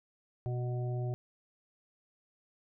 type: harmonic tone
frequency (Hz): 123.4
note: B2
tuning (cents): -1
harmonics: 1 / 3 / 5 / 6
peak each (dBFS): -32 / -42 / -46 / -48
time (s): 0.46-1.14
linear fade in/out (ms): 0
effects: none